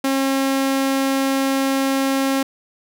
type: tone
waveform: sawtooth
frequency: 270 Hz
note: C#4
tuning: 45 cents flat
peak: -13 dBFS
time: 0.04-2.43 s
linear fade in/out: 5 ms
effects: none